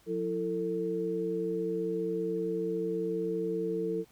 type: tone cluster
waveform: sine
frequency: 178.7 / 332.6 / 447.4 Hz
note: F3 / E4 / A4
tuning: +40 / +16 / +29 cents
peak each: -37 / -35 / -31 dBFS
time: 0.06-4.05 s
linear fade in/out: 50 ms
effects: pink hiss -63 dBFS RMS until 4.11 s